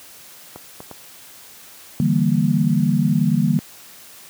clicks, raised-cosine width 1 ms, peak -20 dBFS, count 3, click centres 0.56 / 0.804 / 0.913 s
sine chord, E half-diminished seventh, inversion third, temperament equal, 146.83 / 164.81 / 196 / 233.1 Hz, D3 / E3 / G3 / Bb3, 0 / 0 / 0 / 0 cents, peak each -20 dBFS, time 2-3.59 s, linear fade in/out 0 ms
effects white hiss -43 dBFS RMS until 4.29 s + high-pass 80 Hz 12 dB/octave

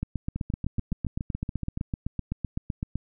two click trains, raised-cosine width 5 ms, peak -18 / -16 dBFS, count 11 / 24, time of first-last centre 0.36-1.774 / 0.03-2.956 s, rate 7.07 / 7.86 Hz, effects none

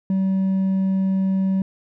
sine tone with hard clipping, 191.2 Hz, G3, 43 cents flat, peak -18 dBFS, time 0.1-1.62 s, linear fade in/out 2 ms, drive 2 dB, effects none

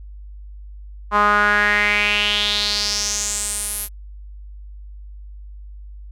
sawtooth tone with band-pass filter sweep, 206.9 Hz, G#3, 6 cents flat, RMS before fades -19 dBFS, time 1.11-3.89 s, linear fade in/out 50 ms, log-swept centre 1100 to 12000 Hz, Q 4.6, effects added 50 Hz sine -34 dBFS peak until 6.11 s

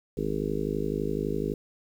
harmonic tone, 51.91 Hz, G#1, in tune, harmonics 1 / 3 / 4 / 5 / 6 / 7 / 8 / 9, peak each -37 / -34 / -36 / -35 / -36 / -35 / -32 / -37 dBFS, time 0.17-1.54 s, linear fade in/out 5 ms, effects 9-bit

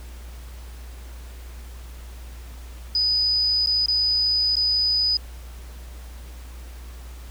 sine tone with dropouts, 4978 Hz, D#8, in tune, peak -18 dBFS, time 2.95-5.17 s, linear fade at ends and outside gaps 2 ms, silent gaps 3.661-3.671 / 3.86-3.883 / 4.556-4.567 s, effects added 60 Hz sine -36 dBFS peak until 7.3 s + pink hiss -48 dBFS RMS until 7.3 s

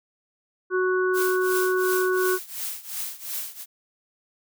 harmonic tone, 370 Hz, F#4, in tune, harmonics 1 / 3 / 4, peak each -21 / -30 / -27 dBFS, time 0.7-2.39 s, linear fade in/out 50 ms
blue noise with tremolo, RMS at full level -29 dBFS, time 1.13-3.66 s, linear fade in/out 50 ms, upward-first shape triangle, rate 2.8 Hz, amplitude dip 90%
effects none

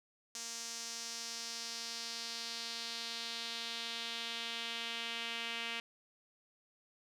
sawtooth tone with band-pass filter sweep, 231.7 Hz, A#3, 10 cents flat, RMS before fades -42 dBFS, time 0.35-5.8 s, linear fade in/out 2 ms, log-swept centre 6300 to 2800 Hz, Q 2.5, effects none

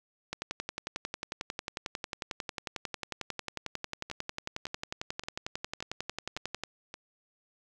two click trains, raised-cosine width 0.2 ms, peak -24 / -17 dBFS, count 6 / 71, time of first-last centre 4.1-6.941 / 0.33-6.636 s, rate 1.76 / 11.1 Hz, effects none

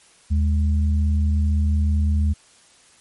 sine tone pair together, 77.8 / 207.7 Hz, D#2 / G#3, 0 / 0 cents, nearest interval octave + perfect fourth, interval 1700 cents, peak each -16 / -27 dBFS, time 0.3-2.34 s, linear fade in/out 20 ms, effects white hiss -53 dBFS RMS until 3 s + MP3 48 kbps

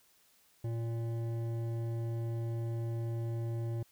sine tone with hard clipping, 115.5 Hz, A#2, 16 cents flat, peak -35 dBFS, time 0.64-3.83 s, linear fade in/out 5 ms, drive 11 dB, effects white hiss -67 dBFS RMS until 3.91 s

